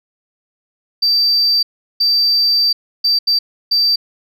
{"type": "tone bursts at uneven times", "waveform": "sine", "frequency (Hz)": 4662, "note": "D8", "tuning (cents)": -14, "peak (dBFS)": -9, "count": 5, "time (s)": [[1.02, 1.63], [2, 2.73], [3.04, 3.19], [3.27, 3.39], [3.71, 3.96]], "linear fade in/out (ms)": 10, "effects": ["tanh soft clip ceiling -8 dBFS"]}